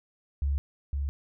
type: tone pair in turn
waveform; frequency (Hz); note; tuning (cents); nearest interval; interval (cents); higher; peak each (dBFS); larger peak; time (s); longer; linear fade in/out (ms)
sine; 70.2 / 70.2; C#2 / C#2; +22 / +22; unison; 0; neither; -24 / -27; first; 0.42-0.58 / 0.93-1.09; neither; 0
effects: none